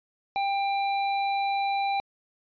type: tone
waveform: square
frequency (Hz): 793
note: G5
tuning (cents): +20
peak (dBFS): -25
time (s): 0.36-2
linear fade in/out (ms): 0
effects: resampled to 11025 Hz